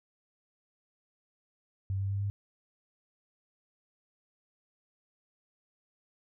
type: tone with pitch steps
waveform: sine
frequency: 96.8 / 98.04 / 99.29 / 100.56 Hz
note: G2 / G2 / G2 / G2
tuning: -21 / +1 / +23 / +45 cents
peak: -29 dBFS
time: 1.9-2.3 s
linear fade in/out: 0 ms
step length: 100 ms
effects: none